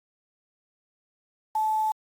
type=tone with quantisation; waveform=sine; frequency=868 Hz; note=A5; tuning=24 cents flat; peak=-22 dBFS; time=1.55-1.92 s; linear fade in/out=5 ms; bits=7; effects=AAC 48 kbps